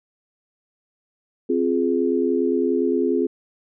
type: chord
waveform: sine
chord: F minor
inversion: second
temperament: just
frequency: 261.9 / 349.2 / 419.1 Hz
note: C4 / F4 / Ab4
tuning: +2 / 0 / +16 cents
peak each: -22 dBFS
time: 1.49-3.27 s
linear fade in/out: 10 ms
effects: none